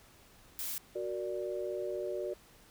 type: noise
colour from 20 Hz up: blue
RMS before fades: -38 dBFS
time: 0.59-0.78 s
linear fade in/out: 0 ms
type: chord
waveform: sine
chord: Gb augmented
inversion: none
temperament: equal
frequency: 370 / 466.2 / 587.3 Hz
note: Gb4 / Bb4 / D5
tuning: 0 / 0 / 0 cents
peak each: -37 / -41 / -38 dBFS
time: 0.95-2.34 s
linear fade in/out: 10 ms
effects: pink hiss -60 dBFS RMS until 2.7 s